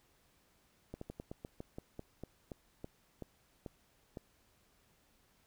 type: slowing click train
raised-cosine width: 2 ms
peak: -30 dBFS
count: 15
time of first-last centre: 0.94-4.172 s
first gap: 74 ms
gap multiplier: 1.16
effects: pink hiss -71 dBFS RMS until 5.46 s

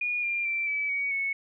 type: tone with pitch steps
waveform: sine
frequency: 2442 / 2393 / 2345 / 2298 / 2252 / 2207 Hz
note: D#7 / D7 / D7 / D7 / C#7 / C#7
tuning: -33 / +32 / -3 / -38 / +27 / -8 cents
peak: -26 dBFS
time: 0.01-1.33 s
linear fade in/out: 5 ms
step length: 220 ms
effects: none

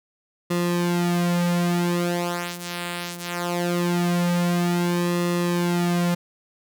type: tone with flanger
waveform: sawtooth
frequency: 174.61 Hz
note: F3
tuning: in tune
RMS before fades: -23 dBFS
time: 0.5-6.15 s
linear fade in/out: 10 ms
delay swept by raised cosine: 1.3 to 5.9 ms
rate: 0.21 Hz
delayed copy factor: -0.75
effects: none

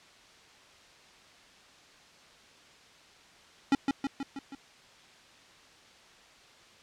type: tone with echo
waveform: square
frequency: 275.3 Hz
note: C#4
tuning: 12 cents flat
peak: -21 dBFS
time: 3.72-3.75 s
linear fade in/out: 2 ms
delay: 160 ms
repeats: 5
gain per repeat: -4 dB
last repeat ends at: 4.55 s
effects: white hiss -56 dBFS RMS until 6.82 s + low-pass 5000 Hz 12 dB/octave

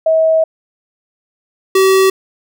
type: tone pair in turn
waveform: sine / square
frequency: 642 / 382.4 Hz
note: E5 / G4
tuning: -46 / -43 cents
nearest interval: major sixth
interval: 897 cents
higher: first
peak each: -8 dBFS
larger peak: neither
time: 0.06-0.44 / 1.75-2.1 s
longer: first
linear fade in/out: 5 ms
effects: none

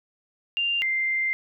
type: tone pair in turn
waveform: sine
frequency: 2791 / 2091 Hz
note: F7 / C7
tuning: -2 / -2 cents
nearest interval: perfect fourth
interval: 500 cents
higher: first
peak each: -22 / -22 dBFS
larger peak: neither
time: 0.57-0.82 / 0.82-1.33 s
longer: second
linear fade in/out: 0 ms
effects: none

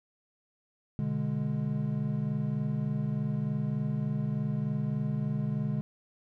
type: chord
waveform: triangle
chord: G# diminished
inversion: first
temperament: equal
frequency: 123.47 / 146.83 / 207.7 Hz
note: B2 / D3 / G#3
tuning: 0 / 0 / 0 cents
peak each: -33 / -29 / -31 dBFS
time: 0.99-5.81 s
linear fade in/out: 0 ms
effects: none

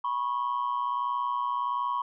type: tone pair together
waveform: sine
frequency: 977.6 / 1099 Hz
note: B5 / C#6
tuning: -18 / -15 cents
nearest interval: major second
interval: 203 cents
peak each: -28 dBFS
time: 0.04-2.02 s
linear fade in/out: 5 ms
effects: tanh soft clip ceiling -22 dBFS

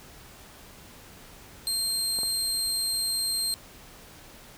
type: tone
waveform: 25% pulse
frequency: 4185 Hz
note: C8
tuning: in tune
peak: -21 dBFS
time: 1.67-3.54 s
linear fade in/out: 0 ms
type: clicks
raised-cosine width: 1 ms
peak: -25 dBFS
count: 2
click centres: 2.188 / 2.233 s
effects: pink hiss -49 dBFS RMS until 4.57 s

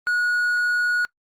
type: tone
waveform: triangle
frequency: 1455 Hz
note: F#6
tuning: 29 cents flat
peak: -17 dBFS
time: 0.07-1.05 s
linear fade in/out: 0 ms
effects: noise-tail reverb RT60 0.1 s tail -23 dB re dry + Opus 24 kbps

